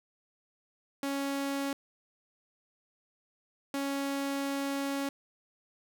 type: tone bursts at uneven times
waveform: sawtooth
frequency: 277.5 Hz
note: C#4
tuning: 2 cents sharp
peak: -27 dBFS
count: 2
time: 1.03-1.73 / 3.74-5.09 s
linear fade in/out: 2 ms
effects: none